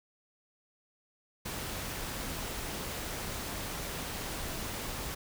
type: noise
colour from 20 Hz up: pink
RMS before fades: -38 dBFS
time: 1.45-5.15 s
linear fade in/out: 10 ms
effects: none